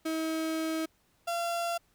35% pulse tone pair in turn, 320 / 684.7 Hz, D#4 / F5, +49 / -34 cents, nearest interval octave + minor second, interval 1317 cents, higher second, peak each -28 dBFS, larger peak neither, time 0.05-0.86 / 1.27-1.78 s, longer first, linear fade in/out 10 ms, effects pink hiss -69 dBFS RMS until 1.94 s

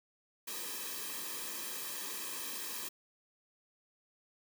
white noise with comb filter, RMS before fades -41 dBFS, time 0.47-2.89 s, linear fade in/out 10 ms, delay 1.4 ms, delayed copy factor -0.85, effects high-pass 200 Hz 12 dB/octave

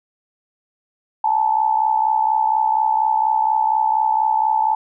sine tone with amplitude modulation, 873 Hz, A5, 14 cents flat, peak -11 dBFS, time 1.24-4.75 s, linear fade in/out 5 ms, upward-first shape sine, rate 64.2 Hz, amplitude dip 75%, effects none

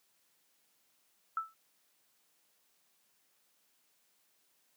sine tone with exponential decay, 1318.5 Hz, E6, in tune, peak -28 dBFS, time 1.37-1.54 s, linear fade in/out 2 ms, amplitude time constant 36 ms, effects white hiss -73 dBFS RMS until 4.76 s + high-pass 150 Hz 12 dB/octave

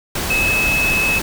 sine tone in noise, 2585 Hz, E7, 34 cents flat, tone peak -15 dBFS, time 0.3-1.19 s, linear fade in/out 5 ms, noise pink, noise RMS -22 dBFS, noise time 0.15-1.22 s, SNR +4 dB, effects none

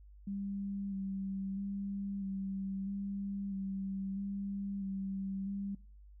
sine tone with vibrato, 196 Hz, G3, in tune, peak -36 dBFS, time 0.27-5.75 s, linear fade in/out 5 ms, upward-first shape square, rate 0.77 Hz, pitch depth 21 cents each way, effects noise-tail reverb RT60 0.4 s tail -22 dB re dry + added 50 Hz sine -53 dBFS peak until 6.2 s

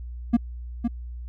triangle tone with echo, 235.1 Hz, A#3, 15 cents sharp, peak -12 dBFS, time 0.33-0.37 s, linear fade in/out 10 ms, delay 510 ms, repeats 1, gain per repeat -6 dB, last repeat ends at 0.88 s, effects added 60 Hz sine -33 dBFS peak until 1.28 s

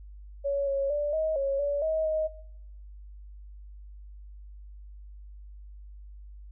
sine tone with pitch steps, 561 / 551 / 586 / 631 / 550 / 573 / 634 / 626 Hz, C#5 / C#5 / D5 / D#5 / C#5 / D5 / D#5 / D#5, +21 / -11 / -4 / +24 / -14 / -43 / +32 / +10 cents, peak -25 dBFS, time 0.44-2.28 s, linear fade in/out 20 ms, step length 230 ms, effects noise-tail reverb RT60 0.7 s tail -19 dB re dry + added 50 Hz sine -43 dBFS peak until 6.51 s

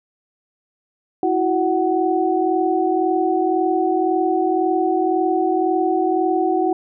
sine tone cluster, 327.7 / 369.6 / 746 Hz, E4 / F#4 / F#5, -10 / -2 / +14 cents, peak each -20 dBFS, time 1.23-6.73 s, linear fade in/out 2 ms, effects none

